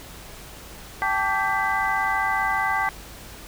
sine tone cluster, 778 / 873 / 1158 / 1574 / 1996 Hz, G5 / A5 / D6 / G6 / B6, -13 / -14 / -25 / +7 / +18 cents, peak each -27 dBFS, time 1.02-2.89 s, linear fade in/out 0 ms, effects added 50 Hz sine -46 dBFS peak until 3.47 s + pink hiss -42 dBFS RMS until 3.47 s

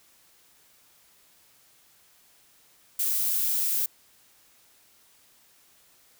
violet noise, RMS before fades -26 dBFS, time 2.99-3.86 s, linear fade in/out 5 ms, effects white hiss -60 dBFS RMS until 6.19 s

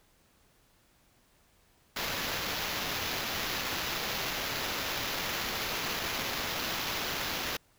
white noise with sample-and-hold, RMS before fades -34 dBFS, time 1.96-7.57 s, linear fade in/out 5 ms, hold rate 8820 Hz, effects pink hiss -66 dBFS RMS until 7.78 s

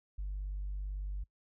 sine tone, 49 Hz, G1, in tune, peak -34 dBFS, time 0.18-1.24 s, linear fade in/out 10 ms, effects noise-tail reverb RT60 0.1 s tail -24 dB re dry + tanh soft clip ceiling -32 dBFS

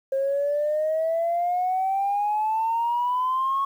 sine exponential sweep, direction up, 535 to 1105 Hz, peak -20 dBFS, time 0.12-3.65 s, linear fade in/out 5 ms, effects tanh soft clip ceiling -17 dBFS + 9-bit

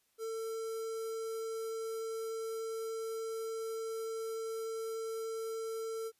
square tone with notch filter, 448.3 Hz, A4, 32 cents sharp, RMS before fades -39 dBFS, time 0.18-6.12 s, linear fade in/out 50 ms, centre 2600 Hz, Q 0.64, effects white hiss -75 dBFS RMS until 6.19 s + resampled to 32000 Hz

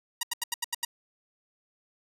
5% pulse tone bursts, 950 Hz, A#5, 33 cents sharp, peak -15 dBFS, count 7, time 0.21-0.85 s, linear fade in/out 5 ms, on 22 ms, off 81 ms, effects none

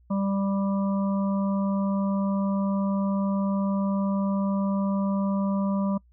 harmonic tone, 196.8 Hz, G3, 7 cents sharp, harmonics 1 / 3 / 5 / 6, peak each -23 / -33 / -37 / -39 dBFS, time 0.1-5.98 s, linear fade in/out 10 ms, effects noise-tail reverb RT60 0.1 s tail -24 dB re dry + added 60 Hz sine -55 dBFS peak until 6.12 s

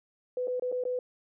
sine tone with dropouts, 500 Hz, B4, 21 cents sharp, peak -28 dBFS, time 0.37-0.99 s, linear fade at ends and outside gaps 2 ms, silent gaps 0.473-0.48 / 0.597-0.622 / 0.717-0.724 / 0.838-0.852 s, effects none

